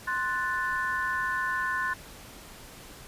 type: chord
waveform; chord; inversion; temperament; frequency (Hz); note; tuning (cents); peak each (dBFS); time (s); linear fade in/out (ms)
sine; F# diminished; second; equal; 1046.5 / 1480 / 1760; C6 / F#6 / A6; 0 / 0 / 0; -31; 0.07-1.94; 10
effects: pink hiss -47 dBFS RMS until 3.07 s + resampled to 32000 Hz